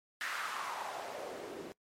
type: noise with band-pass filter sweep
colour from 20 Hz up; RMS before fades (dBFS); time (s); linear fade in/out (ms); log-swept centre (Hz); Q
white; -41; 0.21-1.72; 0; 1700 to 320; 2.8
effects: noise-tail reverb RT60 0.1 s tail -22 dB re dry + MP3 64 kbps